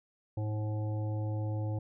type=harmonic tone; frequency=106.9 Hz; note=A2; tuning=49 cents flat; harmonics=1 / 3 / 5 / 7 / 8; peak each=-31 / -42 / -44 / -50 / -51 dBFS; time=0.37-1.79 s; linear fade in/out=5 ms; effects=none